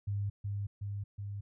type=tone with echo; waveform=sine; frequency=101.1 Hz; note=G#2; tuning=46 cents flat; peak=-31 dBFS; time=0.07-0.3 s; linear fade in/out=10 ms; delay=370 ms; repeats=3; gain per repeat=-2 dB; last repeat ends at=1.41 s; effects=none